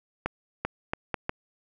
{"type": "accelerating click train", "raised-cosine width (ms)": 0.5, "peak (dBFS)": -12, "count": 5, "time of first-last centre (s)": [0.26, 1.294], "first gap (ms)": 390, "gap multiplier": 0.73, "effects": []}